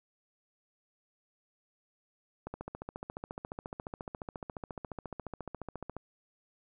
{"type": "click train", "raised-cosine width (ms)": 1, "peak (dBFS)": -25, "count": 51, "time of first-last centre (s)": [2.47, 5.967], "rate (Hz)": 14.3, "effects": []}